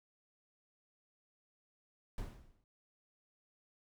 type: noise with exponential decay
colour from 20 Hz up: brown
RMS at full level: -38 dBFS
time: 2.18-2.64 s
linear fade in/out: 1 ms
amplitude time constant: 100 ms
effects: noise-tail reverb RT60 0.2 s tail -26 dB re dry